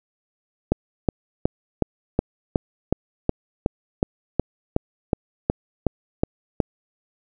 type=click train; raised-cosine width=2 ms; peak=-4 dBFS; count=17; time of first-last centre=0.72-6.602 s; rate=2.72 Hz; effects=none